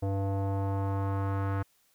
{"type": "tone with low-pass filter sweep", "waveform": "square", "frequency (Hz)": 98, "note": "G2", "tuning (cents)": 0, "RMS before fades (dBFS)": -30, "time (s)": [0.02, 1.63], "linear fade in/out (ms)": 10, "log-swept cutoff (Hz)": [630, 1400], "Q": 2.1, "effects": ["white hiss -68 dBFS RMS until 1.94 s"]}